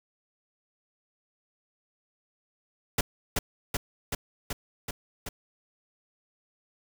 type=noise with echo; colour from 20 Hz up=pink; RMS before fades=-24 dBFS; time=2.98-3.01 s; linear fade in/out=5 ms; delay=380 ms; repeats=6; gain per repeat=-2 dB; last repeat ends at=5.29 s; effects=none